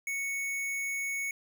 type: tone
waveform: square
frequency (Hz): 2217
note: C#7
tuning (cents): 0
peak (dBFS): -32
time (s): 0.07-1.31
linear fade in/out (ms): 2
effects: none